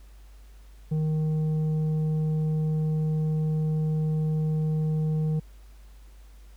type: tone with tanh clipping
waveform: sine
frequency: 155.56 Hz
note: D#3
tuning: in tune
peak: -24 dBFS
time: 0.91-5.4 s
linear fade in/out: 10 ms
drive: 6 dB
effects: added 50 Hz sine -46 dBFS peak until 6.56 s + pink hiss -61 dBFS RMS until 6.56 s